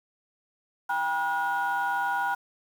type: tone cluster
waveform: sine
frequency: 796 / 964 / 1444 Hz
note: G5 / B5 / F#6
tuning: +26 / -42 / -43 cents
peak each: -28 dBFS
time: 0.89-2.35 s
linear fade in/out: 10 ms
effects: tanh soft clip ceiling -19 dBFS + 8-bit